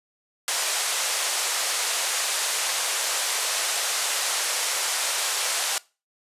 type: band-pass noise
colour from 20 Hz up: white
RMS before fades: -26 dBFS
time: 0.48-5.78 s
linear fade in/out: 0 ms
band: 500 to 9800 Hz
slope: 24 dB/octave
effects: noise-tail reverb RT60 0.3 s tail -22 dB re dry + resampled to 32000 Hz